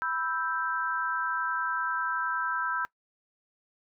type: chord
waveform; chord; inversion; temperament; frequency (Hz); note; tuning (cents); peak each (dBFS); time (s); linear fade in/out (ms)
sine; E minor; second; equal; 987.8 / 1318.5 / 1568; B5 / E6 / G6; 0 / 0 / 0; -34 / -31 / -31; 0.02-2.85; 0
effects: noise-tail reverb RT60 0.1 s tail -21 dB re dry